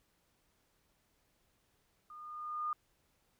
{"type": "tone with level ramp", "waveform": "sine", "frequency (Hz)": 1219, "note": "D#6", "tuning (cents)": -36, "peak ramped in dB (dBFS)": [-49, -32], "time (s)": [2.1, 2.73], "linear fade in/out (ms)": 2, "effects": ["pink hiss -75 dBFS RMS until 3.39 s"]}